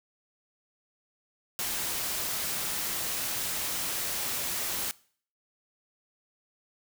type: noise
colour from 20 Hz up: white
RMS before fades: -32 dBFS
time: 1.59-4.91 s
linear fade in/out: 0 ms
effects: noise-tail reverb RT60 0.5 s tail -21 dB re dry